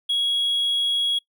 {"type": "tone", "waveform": "triangle", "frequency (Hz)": 3322, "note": "G#7", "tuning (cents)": 0, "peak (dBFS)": -17, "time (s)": [0.09, 1.19], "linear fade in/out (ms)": 10, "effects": ["noise-tail reverb RT60 0.1 s tail -24 dB re dry", "tanh soft clip ceiling -14 dBFS"]}